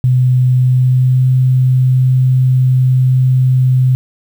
sine tone with pitch glide, 126.8 to 128.64 Hz, B2 to C3, +46 to -29 cents, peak -7 dBFS, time 0.04-3.95 s, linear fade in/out 0 ms, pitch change +25 cents, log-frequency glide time 0.55-1.3 s, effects 7-bit

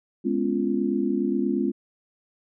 sine chord, C# dominant seventh, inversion second, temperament just, 207.9 / 249.5 / 277.2 / 346.5 Hz, G#3 / B3 / C#4 / E#4, +2 / +18 / 0 / -14 cents, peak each -27 dBFS, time 0.24-1.72 s, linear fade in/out 20 ms, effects none

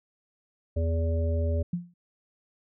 harmonic tone, 82.41 Hz, E2, in tune, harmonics 1 / 3 / 5 / 7, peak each -24 / -37 / -37 / -34 dBFS, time 0.76-1.63 s, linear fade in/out 10 ms
sine tone with exponential decay, 174.61 Hz, F3, in tune, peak -23 dBFS, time 1.73-1.94 s, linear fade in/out 5 ms, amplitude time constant 45 ms
effects none

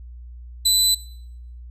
25% pulse tone, 4002 Hz, B7, 22 cents sharp, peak -10 dBFS, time 0.65-0.95 s, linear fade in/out 10 ms, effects noise-tail reverb RT60 0.7 s tail -20 dB re dry + added 60 Hz sine -36 dBFS peak until 1.7 s

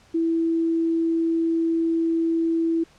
sine tone, 329.6 Hz, E4, in tune, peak -19 dBFS, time 0.14-2.84 s, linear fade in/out 10 ms, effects pink hiss -55 dBFS RMS until 2.98 s + low-pass 7000 Hz 12 dB/octave

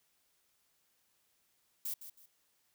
violet noise with echo, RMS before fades -38 dBFS, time 1.85-1.94 s, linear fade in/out 5 ms, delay 160 ms, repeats 2, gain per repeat -11 dB, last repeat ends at 2.26 s, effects white hiss -75 dBFS RMS until 2.74 s

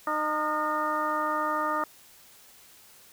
harmonic tone with a mistuned harmonic, 305.6 Hz, D#4, 31 cents flat, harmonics 1 / 2 / 3 / 4 / 5 / 6, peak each -36 / -33 / -32 / -28 / -37 / -39 dBFS, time 0.07-1.84 s, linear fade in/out 2 ms, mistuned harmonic 5, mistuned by -120 cents, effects white hiss -54 dBFS RMS until 3.12 s

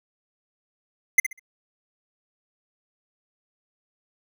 square tone with echo, 2070 Hz, C7, 19 cents flat, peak -12 dBFS, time 1.18-1.2 s, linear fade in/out 5 ms, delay 65 ms, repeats 3, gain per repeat -12 dB, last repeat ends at 1.395 s, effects none

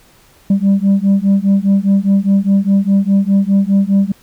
sine beating tone pair, 194.6 / 199.5 Hz, G3 / G3, -12 / +31 cents, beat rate 4.9 Hz, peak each -10 dBFS, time 0.5-4.12 s, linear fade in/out 5 ms, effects tanh soft clip ceiling -6 dBFS + pink hiss -48 dBFS RMS until 4.22 s

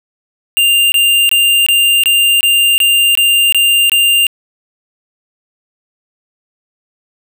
square tone bursts, 2794 Hz, F7, in tune, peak -8 dBFS, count 10, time 0.57-4.268 s, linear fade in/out 0 ms, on 350 ms, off 22 ms, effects 7-bit

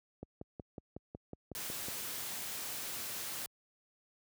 click train, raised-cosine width 2 ms, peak -30 dBFS, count 10, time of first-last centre 0.23-1.884 s, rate 5.44 Hz
white noise, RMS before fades -41 dBFS, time 1.55-3.46 s, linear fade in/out 0 ms
effects high-pass 60 Hz 12 dB/octave

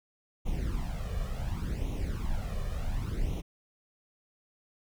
brown noise with flanger, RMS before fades -32 dBFS, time 0.45-3.42 s, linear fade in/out 20 ms, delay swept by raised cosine 0.31 to 1.71 ms, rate 0.69 Hz, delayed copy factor +0.75, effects none

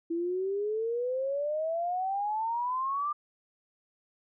sine exponential sweep, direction up, 329.6 to 1202 Hz, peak -28 dBFS, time 0.1-3.13 s, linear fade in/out 10 ms, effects none

